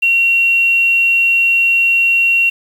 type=tone with quantisation; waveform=sine; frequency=2740 Hz; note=F7; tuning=34 cents flat; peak=-9 dBFS; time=0.02-2.5 s; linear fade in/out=10 ms; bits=6; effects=none